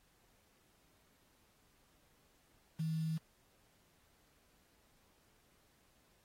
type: tone with quantisation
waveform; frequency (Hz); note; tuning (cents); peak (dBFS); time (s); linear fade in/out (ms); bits
sine; 159.9; D#3; +48; -34; 2.79-3.18; 10; 9
effects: pink hiss -72 dBFS RMS until 6.24 s + AAC 48 kbps